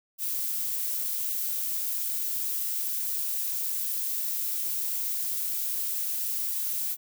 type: noise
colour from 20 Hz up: violet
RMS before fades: -30 dBFS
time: 0.18-6.97 s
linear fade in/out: 50 ms
effects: none